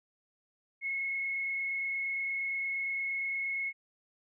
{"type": "tone with frequency modulation", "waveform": "sine", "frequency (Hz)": 2179, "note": "C#7", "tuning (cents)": -30, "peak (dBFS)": -31, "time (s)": [0.81, 3.73], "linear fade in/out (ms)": 50, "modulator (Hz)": 28.6, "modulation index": 0.82, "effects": []}